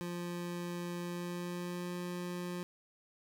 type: tone with pitch glide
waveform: 25% pulse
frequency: 174.61 to 177.25 Hz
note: F3 to F3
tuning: 0 to +26 cents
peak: -34 dBFS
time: 0.01-2.63 s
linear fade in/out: 0 ms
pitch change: +26 cents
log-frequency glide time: 1-1.94 s
effects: none